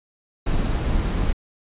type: noise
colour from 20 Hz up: brown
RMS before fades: -21 dBFS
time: 0.46-1.33 s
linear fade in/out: 10 ms
effects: resampled to 8000 Hz